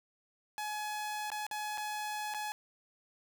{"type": "tone with dropouts", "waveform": "sawtooth", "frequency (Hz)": 845, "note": "G#5", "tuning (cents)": 30, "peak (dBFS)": -32, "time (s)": [0.58, 2.52], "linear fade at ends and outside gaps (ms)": 0, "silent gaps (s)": [[1.302, 1.317], [1.466, 1.512], [1.775, 1.78], [2.339, 2.346]], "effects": []}